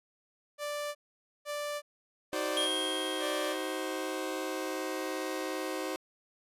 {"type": "tone bursts", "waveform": "sawtooth", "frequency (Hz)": 587.3, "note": "D5", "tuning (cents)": 0, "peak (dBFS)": -30, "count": 4, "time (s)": [0.58, 3.56], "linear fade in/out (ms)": 50, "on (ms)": 370, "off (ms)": 500}
{"type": "chord", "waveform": "sawtooth", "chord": "C diminished", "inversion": "first", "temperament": "just", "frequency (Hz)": [314, 376.7, 523.3], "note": ["Eb4", "Gb4", "C5"], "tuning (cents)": [16, 31, 0], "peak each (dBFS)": -34, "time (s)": [2.33, 5.96], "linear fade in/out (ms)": 0}
{"type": "tone with exponential decay", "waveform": "square", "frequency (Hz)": 3236, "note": "G#7", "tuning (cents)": -46, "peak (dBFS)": -29, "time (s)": [2.57, 5.1], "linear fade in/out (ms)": 0, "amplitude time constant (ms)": 550}
{"effects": ["resampled to 32000 Hz"]}